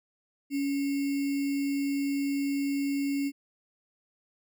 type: tone with sample-and-hold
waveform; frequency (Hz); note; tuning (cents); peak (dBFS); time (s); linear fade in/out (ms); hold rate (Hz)
sine; 280; C#4; +18; -26; 0.5-3.32; 50; 2450
effects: none